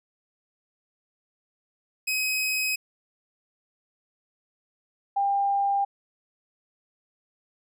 sawtooth / sine tone pair in turn, 2533 / 797.8 Hz, D#7 / G5, +30 / +30 cents, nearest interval octave + minor sixth, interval 2000 cents, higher first, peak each -21 dBFS, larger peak neither, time 2.07-2.76 / 5.16-5.85 s, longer neither, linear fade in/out 10 ms, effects none

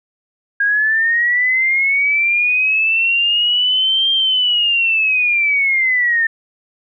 sine linear two-way sweep, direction up then down, 1620 to 3190 to 1796 Hz, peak -12 dBFS, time 0.6-6.27 s, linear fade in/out 5 ms, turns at 4.11 s, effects none

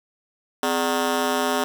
15% pulse ring-modulated tone, 336.1 Hz, E4, 34 cents sharp, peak -11 dBFS, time 0.63-1.64 s, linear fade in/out 0 ms, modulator 79.8 Hz, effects 7-bit

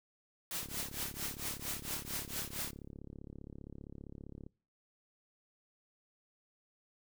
white noise with tremolo, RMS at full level -37 dBFS, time 0.51-2.71 s, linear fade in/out 2 ms, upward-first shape triangle, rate 4.4 Hz, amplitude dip 95%
click train, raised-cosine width 3 ms, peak -35 dBFS, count 136, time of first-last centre 0.63-4.465 s, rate 35.2 Hz
effects noise-tail reverb RT60 0.4 s tail -24 dB re dry

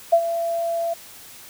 sine tone with ADSR envelope, 674 Hz, E5, 38 cents sharp, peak -9 dBFS, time 0.12-0.94 s, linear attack 13 ms, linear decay 67 ms, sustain -12 dB, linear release 10 ms, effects white hiss -43 dBFS RMS until 1.49 s

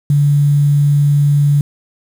sine tone with quantisation, 144.4 Hz, D3, 29 cents flat, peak -8 dBFS, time 0.1-1.61 s, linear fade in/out 2 ms, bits 6, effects none

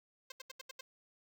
5% pulse tone bursts, 525 Hz, C5, 6 cents sharp, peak -33 dBFS, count 6, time 0.3-0.81 s, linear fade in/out 5 ms, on 20 ms, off 78 ms, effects none

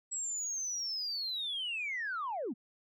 sine linear sweep, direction down, 7800 to 185 Hz, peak -33 dBFS, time 0.11-2.54 s, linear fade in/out 20 ms, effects tanh soft clip ceiling -30 dBFS

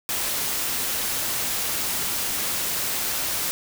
white noise, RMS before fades -26 dBFS, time 0.09-3.51 s, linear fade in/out 0 ms, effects none

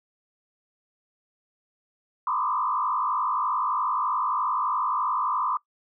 sine tone with frequency modulation, 1100 Hz, C#6, 14 cents flat, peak -23 dBFS, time 2.27-5.57 s, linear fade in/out 2 ms, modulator 51.6 Hz, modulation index 2.6, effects noise-tail reverb RT60 0.1 s tail -20 dB re dry

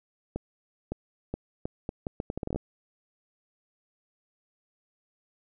accelerating click train, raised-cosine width 2 ms, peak -18 dBFS, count 15, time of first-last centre 0.36-2.56 s, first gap 560 ms, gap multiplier 0.75, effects none

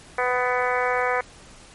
harmonic tone, 249.3 Hz, B3, 16 cents sharp, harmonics 2 / 3 / 4 / 5 / 6 / 7 / 8 / 9, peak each -25 / -27 / -28 / -29 / -30 / -30 / -31 / -32 dBFS, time 0.18-1.21 s, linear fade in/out 5 ms, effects pink hiss -47 dBFS RMS until 1.74 s + MP3 48 kbps

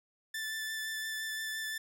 sawtooth tone with vibrato, 1760 Hz, A6, in tune, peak -32 dBFS, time 0.34-1.78 s, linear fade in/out 5 ms, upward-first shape sine, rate 5.8 Hz, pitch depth 13 cents each way, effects none

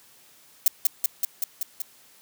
violet noise with echo, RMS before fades -17 dBFS, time 0.66-0.68 s, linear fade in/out 2 ms, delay 190 ms, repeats 6, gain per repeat -2 dB, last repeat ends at 1.82 s, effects white hiss -55 dBFS RMS until 2.21 s + high-pass 80 Hz 12 dB/octave

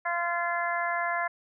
harmonic tone, 344.6 Hz, F4, 23 cents flat, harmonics 2 / 3 / 4 / 5 / 6, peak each -31 / -32 / -35 / -32 / -36 dBFS, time 0.05-1.28 s, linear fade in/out 10 ms, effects none

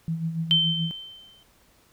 sine tone with tremolo, 163.6 Hz, E3, 13 cents flat, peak -23 dBFS, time 0.08-0.91 s, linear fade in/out 0 ms, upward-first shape sine, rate 7 Hz, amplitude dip 60%
sine tone with exponential decay, 3098 Hz, G7, 21 cents flat, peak -15 dBFS, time 0.51-1.43 s, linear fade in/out 0 ms, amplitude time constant 200 ms
effects pink hiss -60 dBFS RMS until 1.92 s

